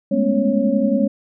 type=tone cluster; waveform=sine; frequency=205.3 / 216.1 / 241.9 / 274.1 / 553 Hz; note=G#3 / A3 / B3 / C#4 / C#5; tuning=-20 / -31 / -36 / -19 / -4 cents; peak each=-21 dBFS; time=0.11-1.08 s; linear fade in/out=10 ms; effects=none